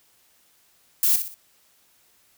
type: noise with echo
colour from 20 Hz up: violet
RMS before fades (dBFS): -19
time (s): 1.03-1.16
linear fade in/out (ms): 2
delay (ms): 61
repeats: 3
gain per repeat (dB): -8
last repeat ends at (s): 1.343
effects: white hiss -61 dBFS RMS until 2.37 s